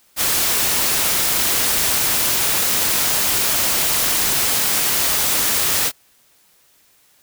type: noise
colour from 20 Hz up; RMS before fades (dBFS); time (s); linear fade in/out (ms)
white; -18; 0.16-5.92; 50
effects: white hiss -56 dBFS RMS until 7.22 s